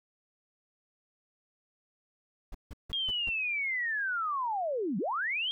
brown noise bursts, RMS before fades -39 dBFS, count 5, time 2.52-3.295 s, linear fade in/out 5 ms, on 27 ms, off 160 ms
sine linear two-way sweep, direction down then up, 3270 to 170 to 3270 Hz, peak -29 dBFS, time 2.93-5.51 s, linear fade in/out 0 ms, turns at 4.98 s
effects none

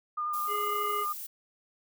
sine tone with vibrato, 1212 Hz, D#6, 46 cents flat, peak -29 dBFS, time 0.17-1.13 s, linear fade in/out 10 ms, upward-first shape square, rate 11 Hz, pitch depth 11 cents each way
violet noise, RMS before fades -40 dBFS, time 0.33-1.27 s, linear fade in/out 10 ms
harmonic tone, 415.3 Hz, G#4, in tune, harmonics 1 / 3 / 5 / 7, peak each -35 / -40 / -42 / -43 dBFS, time 0.47-1.06 s, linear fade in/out 50 ms
effects none

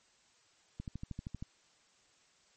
click train, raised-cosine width 5 ms, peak -28 dBFS, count 9, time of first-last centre 0.8-1.425 s, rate 12.8 Hz, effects white hiss -68 dBFS RMS until 2.56 s + MP3 32 kbps

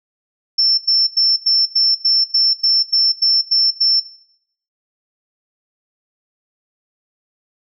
sine tone bursts, 5370 Hz, E8, 31 cents sharp, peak -10 dBFS, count 12, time 0.58-4.003 s, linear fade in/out 10 ms, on 200 ms, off 93 ms, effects noise-tail reverb RT60 0.7 s tail -20 dB re dry

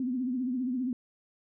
sine tone with vibrato, 252.8 Hz, B3, 41 cents sharp, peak -28 dBFS, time 0-0.93 s, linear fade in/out 2 ms, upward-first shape triangle, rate 15 Hz, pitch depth 110 cents each way, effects none

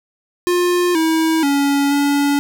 square tone with pitch steps, 354.5 / 321.8 / 281.6 / 284.8 Hz, F4 / E4 / C#4 / C#4, +26 / -42 / +27 / +47 cents, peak -14 dBFS, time 0.47-2.39 s, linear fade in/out 0 ms, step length 480 ms, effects none

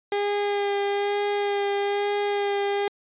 30% pulse tone with vibrato, 405.6 Hz, G#4, 41 cents flat, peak -20 dBFS, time 0.12-2.88 s, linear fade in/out 2 ms, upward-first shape sine, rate 1.1 Hz, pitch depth 15 cents each way, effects resampled to 8000 Hz

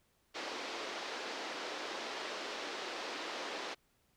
pink band-pass noise, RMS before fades -42 dBFS, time 0.34-3.75 s, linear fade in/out 20 ms, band 330 to 5300 Hz, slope 24 dB/octave, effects pink hiss -74 dBFS RMS until 4.16 s

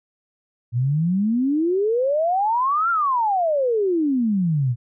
sine exponential two-way sweep, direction up then down, 115 to 1404 to 115 Hz, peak -17 dBFS, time 0.72-4.76 s, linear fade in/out 50 ms, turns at 2.9 s, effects none

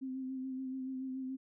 sine tone with vibrato, 261.6 Hz, C4, in tune, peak -37 dBFS, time 0.01-1.37 s, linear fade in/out 20 ms, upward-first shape sine, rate 7 Hz, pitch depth 26 cents each way, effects none

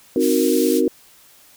sine chord, C half-diminished seventh, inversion none, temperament equal, 261.6 / 311.1 / 370 / 466.2 Hz, C4 / Eb4 / Gb4 / Bb4, 0 / 0 / 0 / 0 cents, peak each -20 dBFS, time 0.16-0.88 s, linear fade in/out 2 ms
white band-pass noise, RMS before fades -29 dBFS, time 0.19-0.82 s, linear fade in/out 50 ms, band 3200 to 16000 Hz, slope 12 dB/octave
effects white hiss -50 dBFS RMS until 1.56 s

